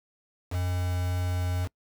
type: tone with quantisation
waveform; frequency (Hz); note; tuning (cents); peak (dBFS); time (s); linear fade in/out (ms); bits
triangle; 89.8; F2; +49; -24; 0.5-1.69; 50; 6
effects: noise-tail reverb RT60 0.1 s tail -24 dB re dry